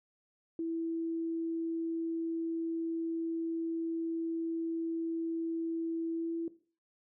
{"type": "tone with pitch glide", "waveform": "sine", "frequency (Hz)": [329.6, 332.7], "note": ["E4", "E4"], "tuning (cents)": [0, 16], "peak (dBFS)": -32, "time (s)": [0.59, 6.48], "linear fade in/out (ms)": 2, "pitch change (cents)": 16, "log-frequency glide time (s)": [6.11, 6.35], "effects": ["noise-tail reverb RT60 0.4 s tail -17 dB re dry"]}